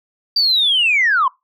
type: linear sweep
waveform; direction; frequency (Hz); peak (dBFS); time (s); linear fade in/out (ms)
sine; down; 4699 to 987.8; -11; 0.36-1.28; 5
effects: noise-tail reverb RT60 0.2 s tail -22 dB re dry + tanh soft clip ceiling -7 dBFS